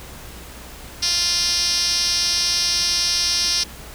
5% pulse tone with band-pass filter, 349.2 Hz, F4, in tune, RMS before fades -20 dBFS, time 1.02-3.64 s, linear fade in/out 10 ms, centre 5600 Hz, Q 6.7, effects added 60 Hz sine -41 dBFS peak until 3.94 s + pink hiss -39 dBFS RMS until 3.94 s

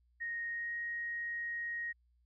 sine tone with pitch glide, 1864.7 to 1877.7 Hz, A#6 to A#6, 0 to +12 cents, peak -36 dBFS, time 0.2-1.93 s, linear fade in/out 20 ms, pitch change +12 cents, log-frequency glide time 0.5-0.73 s, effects added 60 Hz sine -68 dBFS peak until 2.25 s

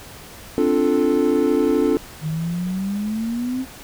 triangle chord, D minor seventh, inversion third, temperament equal, 261.6 / 293.7 / 349.2 / 440 Hz, C4 / D4 / F4 / A4, 0 / 0 / 0 / 0 cents, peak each -20 / -18 / -20 / -18 dBFS, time 0.58-1.97 s, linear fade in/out 0 ms
sine exponential sweep, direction up, 152.4 to 265.7 Hz, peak -21 dBFS, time 2.21-3.66 s, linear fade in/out 50 ms
effects pink hiss -40 dBFS RMS until 3.83 s

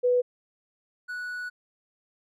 sine / triangle tone pair in turn, 493.9 / 1473.2 Hz, B4 / F#6, 0 / -8 cents, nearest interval octave + perfect fifth, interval 1892 cents, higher second, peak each -19 / -30 dBFS, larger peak first, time 0.03-0.22 / 1.08-1.5 s, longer second, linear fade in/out 20 ms, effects none

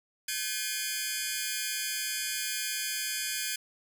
10% pulse tone cluster, 1549 / 1697 / 2149 / 2443 Hz, G6 / G#6 / C7 / D#7, -21 / +37 / +46 / -32 cents, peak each -28 / -28 / -31 / -26 dBFS, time 0.28-3.56 s, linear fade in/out 5 ms, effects none

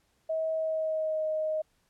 sine tone with pitch glide, 640 to 623.9 Hz, D#5 to D#5, +49 to +5 cents, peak -27 dBFS, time 0.29-1.62 s, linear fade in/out 10 ms, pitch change -44 cents, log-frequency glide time 0.52-1.26 s, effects pink hiss -71 dBFS RMS until 1.89 s + low-pass 12000 Hz 12 dB/octave

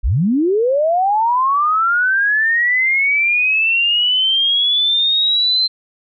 sine linear sweep, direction up, 35.4 to 4120 Hz, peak -12 dBFS, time 0.03-5.68 s, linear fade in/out 20 ms, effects none

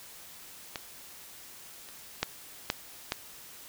clicks, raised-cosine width 0.2 ms, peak -17 / -30 / -9 / -9 / -11 dBFS, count 5, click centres 0.758 / 1.888 / 2.23 / 2.701 / 3.121 s, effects white hiss -49 dBFS RMS until 3.68 s

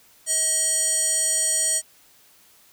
square tone with band-pass filter, 634 Hz, D#5, 32 cents sharp, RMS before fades -22 dBFS, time 0.26-1.82 s, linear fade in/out 50 ms, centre 7900 Hz, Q 6.8, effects white hiss -55 dBFS RMS until 2.72 s

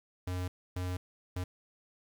square tone bursts at uneven times, 90.7 Hz, F#2, 34 cents flat, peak -34 dBFS, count 3, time 0.27-0.48 / 0.76-0.97 / 1.36-1.44 s, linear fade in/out 5 ms, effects 10-bit

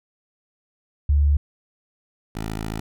sine / 10% pulse tone pair in turn, 72.3 / 54.16 Hz, D2 / A1, -27 / -27 cents, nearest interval perfect fourth, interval 500 cents, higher first, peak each -14 / -19 dBFS, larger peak first, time 1.09-1.37 / 2.35-2.8 s, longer second, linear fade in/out 5 ms, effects none

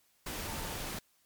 sine tone in noise, 898 Hz, A5, 35 cents sharp, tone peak -48 dBFS, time 0.48-0.76 s, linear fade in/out 5 ms, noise pink, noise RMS -39 dBFS, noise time 0.26-0.99 s, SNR -12 dB, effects white hiss -70 dBFS RMS until 1.25 s + MP3 96 kbps

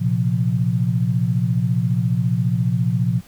sine chord, Bb suspended second, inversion none, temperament just, 116.54 / 131.11 / 174.81 Hz, Bb2 / C3 / F3, 0 / +4 / +2 cents, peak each -20 / -21 / -21 dBFS, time 0-3.21 s, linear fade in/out 20 ms, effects pink hiss -49 dBFS RMS until 3.27 s

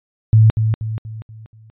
sine tone with echo, 110 Hz, A2, in tune, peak -6 dBFS, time 0.33-0.5 s, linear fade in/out 0 ms, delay 240 ms, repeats 5, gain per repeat -7 dB, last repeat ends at 1.7 s, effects resampled to 8000 Hz

